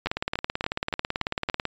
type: two click trains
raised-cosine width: 0.3 ms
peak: -10 / -11 dBFS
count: 30 / 6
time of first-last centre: 0.06-1.653 / 0.07-1.499 s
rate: 18.2 / 3.5 Hz
effects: resampled to 16000 Hz